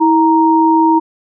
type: tone pair together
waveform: sine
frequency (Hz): 323.8 / 933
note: E4 / A#5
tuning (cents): -31 / +1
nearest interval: octave + tritone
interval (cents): 1832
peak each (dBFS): -10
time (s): 0-1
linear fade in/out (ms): 20
effects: none